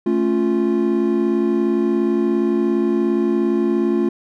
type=chord; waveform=triangle; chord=A augmented; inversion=none; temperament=equal; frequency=220 / 277.2 / 349.2 Hz; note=A3 / C#4 / E#4; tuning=0 / 0 / 0 cents; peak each=-18 / -20 / -16 dBFS; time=0.06-4.09 s; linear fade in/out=5 ms; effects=none